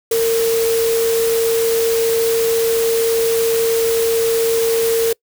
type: tone in noise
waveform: sine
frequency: 456.8 Hz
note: A#4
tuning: 35 cents flat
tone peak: -13 dBFS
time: 0.11-5.13 s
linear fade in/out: 5 ms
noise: white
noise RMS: -24 dBFS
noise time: 0.11-5.13 s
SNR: +8 dB
effects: noise-tail reverb RT60 0.1 s tail -25 dB re dry